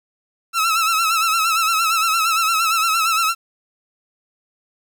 sawtooth tone with vibrato, 1318.5 Hz, E6, in tune, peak -12 dBFS, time 0.53-3.35 s, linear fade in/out 50 ms, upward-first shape sine, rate 8.7 Hz, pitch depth 66 cents each way, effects 9-bit

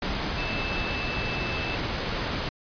sine tone in noise, 2636 Hz, E7, 1 cent flat, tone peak -33 dBFS, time 0.38-1.75 s, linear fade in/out 2 ms, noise pink, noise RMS -29 dBFS, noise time 0.02-2.49 s, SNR -7 dB, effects resampled to 11025 Hz

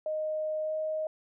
sine tone with pitch glide, 620 to 624.7 Hz, D#5 to D#5, -6 to +7 cents, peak -29 dBFS, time 0.06-1.07 s, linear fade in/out 2 ms, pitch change +13 cents, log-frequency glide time 0.62-0.74 s, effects none

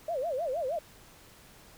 sine tone with vibrato, 592 Hz, D5, 14 cents sharp, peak -29 dBFS, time 0.08-0.79 s, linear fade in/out 5 ms, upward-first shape sine, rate 6.4 Hz, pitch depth 280 cents each way, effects pink hiss -55 dBFS RMS until 1.77 s

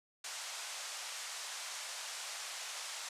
white band-pass noise, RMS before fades -44 dBFS, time 0.24-3.09 s, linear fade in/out 5 ms, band 630 to 8200 Hz, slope 24 dB/octave, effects resampled to 32000 Hz

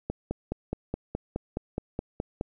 click train, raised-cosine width 2 ms, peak -16 dBFS, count 12, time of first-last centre 0.1-2.411 s, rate 4.76 Hz, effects none

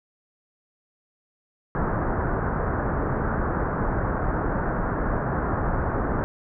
pink low-pass noise, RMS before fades -25 dBFS, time 1.75-6.24 s, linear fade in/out 0 ms, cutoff 1600 Hz, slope 48 dB/octave, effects none

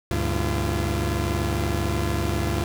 sawtooth tone cluster, 73 / 100.5 / 120.6 / 341.1 Hz, D2 / G2 / B2 / F4, -10 / +44 / -41 / -41 cents, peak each -22 / -23 / -29 / -25 dBFS, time 0.11-2.64 s, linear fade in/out 0 ms, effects none

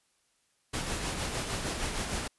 pink noise with tremolo, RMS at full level -32 dBFS, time 0.73-2.28 s, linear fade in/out 10 ms, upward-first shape sine, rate 6.5 Hz, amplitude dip 40%, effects white hiss -72 dBFS RMS until 2.38 s + resampled to 24000 Hz

